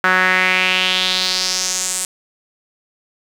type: tone with band-pass filter sweep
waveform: sawtooth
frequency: 185 Hz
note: F#3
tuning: in tune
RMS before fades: -17 dBFS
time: 0.04-2.05 s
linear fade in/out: 0 ms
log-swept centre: 1500 to 8500 Hz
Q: 3.3
effects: 7-bit